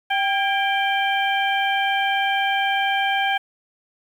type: harmonic tone with a mistuned harmonic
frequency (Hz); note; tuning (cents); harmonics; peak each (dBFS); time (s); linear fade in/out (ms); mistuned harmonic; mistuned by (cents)
784; G5; 0; 1 / 2 / 3 / 4; -21 / -24 / -26 / -27; 0.1-3.38; 10; 2; +54
effects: 8-bit